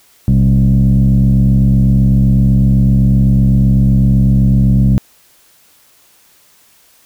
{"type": "tone with frequency modulation", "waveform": "sine", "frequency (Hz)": 126.7, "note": "B2", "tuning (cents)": 45, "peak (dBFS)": -5, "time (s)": [0.28, 4.98], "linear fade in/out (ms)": 0, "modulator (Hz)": 67.9, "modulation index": 1.2, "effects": ["tanh soft clip ceiling -3 dBFS", "white hiss -49 dBFS RMS until 7.05 s"]}